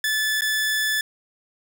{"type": "tone with dropouts", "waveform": "sawtooth", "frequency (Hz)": 1737, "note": "A6", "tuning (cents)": -23, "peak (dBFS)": -17, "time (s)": [0.04, 1.01], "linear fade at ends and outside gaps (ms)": 2, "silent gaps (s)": [0.409, 0.419], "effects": []}